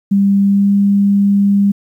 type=tone with pitch glide; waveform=sine; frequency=198.5 to 200.3 Hz; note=G3 to G3; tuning=+22 to +38 cents; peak=-8 dBFS; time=0.11-1.72 s; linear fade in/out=10 ms; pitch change=+16 cents; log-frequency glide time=0.42-0.72 s; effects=8-bit